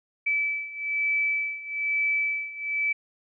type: beating tone pair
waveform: sine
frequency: 2307 / 2308.1 Hz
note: D7 / D7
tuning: -31 / -31 cents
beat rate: 1.1 Hz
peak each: -29 / -26 dBFS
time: 0.26-2.93 s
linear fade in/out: 10 ms
effects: none